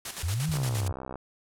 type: noise with tremolo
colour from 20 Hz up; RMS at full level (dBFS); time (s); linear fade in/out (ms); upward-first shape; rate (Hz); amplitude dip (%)
white; -34; 0.05-0.88; 5; square; 8.6; 60
type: exponential two-way sweep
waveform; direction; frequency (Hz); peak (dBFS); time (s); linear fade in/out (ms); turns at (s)
sine; up then down; 76.4 to 164.81 to 86.7; -26; 0.23-0.92; 5; 0.48
type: tone with exponential decay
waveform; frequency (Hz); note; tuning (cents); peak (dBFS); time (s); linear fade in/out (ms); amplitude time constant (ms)
sine; 87.31; F2; 0; -27; 0.49-0.6; 0; 23
type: click train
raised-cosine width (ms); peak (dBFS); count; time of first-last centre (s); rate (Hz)
1; -23; 41; 0.54-1.156; 64.9
effects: low-pass 11000 Hz 12 dB/octave